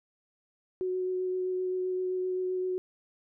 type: tone with vibrato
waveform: sine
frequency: 368.8 Hz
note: F#4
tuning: 6 cents flat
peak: -28 dBFS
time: 0.81-2.78 s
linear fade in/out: 0 ms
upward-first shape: sine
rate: 7.7 Hz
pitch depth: 10 cents each way
effects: none